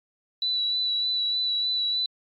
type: tone with vibrato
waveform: sine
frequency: 3953 Hz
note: B7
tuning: 1 cent sharp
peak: -23 dBFS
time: 0.42-2.06 s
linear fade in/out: 2 ms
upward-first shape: sine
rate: 3.3 Hz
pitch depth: 19 cents each way
effects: AAC 48 kbps